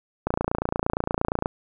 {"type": "click train", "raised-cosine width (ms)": 1, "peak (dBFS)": -9, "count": 35, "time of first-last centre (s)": [0.27, 1.459], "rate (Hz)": 28.6, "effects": []}